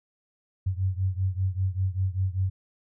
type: beating tone pair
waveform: sine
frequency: 92.5 / 97.6 Hz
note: F#2 / G2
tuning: 0 / -7 cents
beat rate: 5.1 Hz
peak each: -26 / -28 dBFS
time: 0.66-2.5 s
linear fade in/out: 10 ms
effects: none